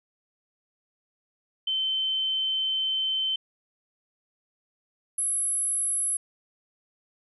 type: tone pair in turn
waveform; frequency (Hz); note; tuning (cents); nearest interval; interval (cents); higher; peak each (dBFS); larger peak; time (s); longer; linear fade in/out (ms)
sine; 3082 / 10851; G7 / E9; -30 / +49; octave + minor seventh; 2179; second; -24; neither; 1.67-3.36 / 5.18-6.17; first; 5
effects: none